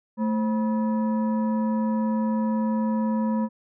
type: tone with frequency modulation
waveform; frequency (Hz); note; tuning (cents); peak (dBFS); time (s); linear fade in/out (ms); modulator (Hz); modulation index
sine; 220.5; A3; +4; -21; 0.17-3.49; 50; 749; 0.54
effects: none